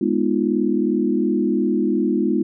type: chord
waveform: sine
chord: F half-diminished seventh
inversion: first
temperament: equal with one note detuned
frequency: 207.7 / 246.9 / 309.7 / 349.2 Hz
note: Ab3 / Cb4 / Eb4 / F4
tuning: 0 / 0 / -8 / 0 cents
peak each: -22 dBFS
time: 0.01-2.43 s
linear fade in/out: 5 ms
effects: none